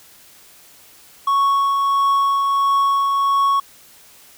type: tone with tremolo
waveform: triangle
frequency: 1108.7 Hz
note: C#6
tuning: in tune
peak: -11 dBFS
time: 1.27-3.6 s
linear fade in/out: 5 ms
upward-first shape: triangle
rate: 1.5 Hz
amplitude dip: 30%
effects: white hiss -47 dBFS RMS until 4.37 s